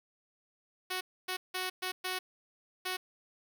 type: tone bursts at uneven times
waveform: 5% pulse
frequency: 370 Hz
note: F#4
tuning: in tune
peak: -22 dBFS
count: 6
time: 0.9-1.01 / 1.28-1.37 / 1.54-1.7 / 1.82-1.92 / 2.04-2.19 / 2.85-2.97 s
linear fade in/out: 10 ms
effects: none